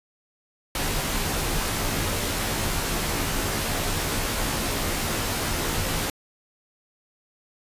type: noise with comb filter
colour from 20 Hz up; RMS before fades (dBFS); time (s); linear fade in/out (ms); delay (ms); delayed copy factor
pink; -26; 0.75-6.1; 2; 16; -0.65
effects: resampled to 32000 Hz